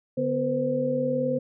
sine tone cluster, 143.7 / 248.5 / 477.7 / 517 Hz, D3 / B3 / A#4 / C5, -37 / +11 / +42 / -21 cents, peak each -33 / -28 / -33 / -25 dBFS, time 0.17-1.39 s, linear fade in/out 10 ms, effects none

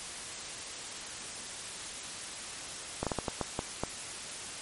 slowing click train, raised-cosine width 1 ms, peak -16 dBFS, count 8, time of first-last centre 3.03-3.836 s, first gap 37 ms, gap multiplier 1.37, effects white hiss -41 dBFS RMS until 4.61 s + MP3 48 kbps

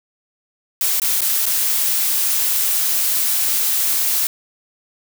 blue noise with dropouts, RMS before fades -18 dBFS, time 0.81-4.27 s, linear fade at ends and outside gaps 1 ms, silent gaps 0.999-1.018 / 1.207-1.217 / 1.457-1.464 s, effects none

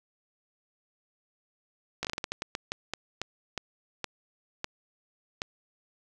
slowing click train, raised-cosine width 0.2 ms, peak -14 dBFS, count 17, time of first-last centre 2.03-5.419 s, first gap 17 ms, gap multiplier 1.29, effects none

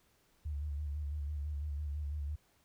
sine tone with vibrato, 73.42 Hz, D2, in tune, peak -35 dBFS, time 0.45-2.36 s, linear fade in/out 10 ms, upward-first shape square, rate 6 Hz, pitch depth 47 cents each way, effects pink hiss -71 dBFS RMS until 2.64 s

